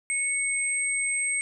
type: tone pair together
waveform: sine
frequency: 2210 / 8344 Hz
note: C#7 / C9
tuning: -6 / -6 cents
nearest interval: octave + major seventh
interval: 2300 cents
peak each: -27 dBFS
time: 0.1-1.41 s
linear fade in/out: 0 ms
effects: none